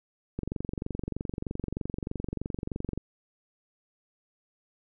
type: click train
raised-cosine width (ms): 3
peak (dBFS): -19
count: 61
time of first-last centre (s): 0.39-2.976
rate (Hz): 23.2
effects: none